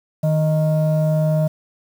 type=tone pair together; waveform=sine; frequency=155.56 / 622.2 Hz; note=D#3 / D#5; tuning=0 / 0 cents; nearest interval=2 octaves; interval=2400 cents; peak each=-14 / -19 dBFS; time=0.23-1.48 s; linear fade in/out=10 ms; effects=tanh soft clip ceiling -11 dBFS + 7-bit